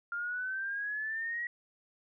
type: exponential sweep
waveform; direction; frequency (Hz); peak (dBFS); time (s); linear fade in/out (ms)
sine; up; 1395 to 1925; -33; 0.12-1.47; 2
effects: none